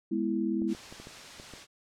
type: chord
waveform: sine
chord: E major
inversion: first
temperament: equal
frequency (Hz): 207.7 / 246.9 / 329.6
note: G#3 / B3 / E4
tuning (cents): 0 / 0 / 0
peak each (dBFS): -31 / -33 / -30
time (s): 0.11-0.74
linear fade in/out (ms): 10
type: clicks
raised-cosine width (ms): 2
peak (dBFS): -32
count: 7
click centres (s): 0.62 / 0.749 / 0.925 / 1 / 1.071 / 1.399 / 1.537
type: noise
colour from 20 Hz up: white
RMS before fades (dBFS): -45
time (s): 0.67-1.67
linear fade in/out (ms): 50
effects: low-pass 6000 Hz 12 dB/octave